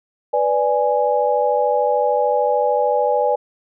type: chord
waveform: sine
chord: G# diminished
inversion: first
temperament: equal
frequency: 493.9 / 587.3 / 830.6 Hz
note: B4 / D5 / G#5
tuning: 0 / 0 / 0 cents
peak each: -19 dBFS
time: 0.33-3.36 s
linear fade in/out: 10 ms
effects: none